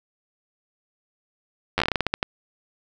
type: slowing click train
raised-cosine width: 0.3 ms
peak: -5 dBFS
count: 13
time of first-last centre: 1.78-2.229 s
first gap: 10 ms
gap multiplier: 1.22
effects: none